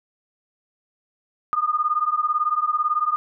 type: beating tone pair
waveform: sine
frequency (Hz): 1213 / 1231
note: D#6 / D#6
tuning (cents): -44 / -19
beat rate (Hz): 18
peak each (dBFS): -22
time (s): 1.53-3.16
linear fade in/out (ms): 0
effects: none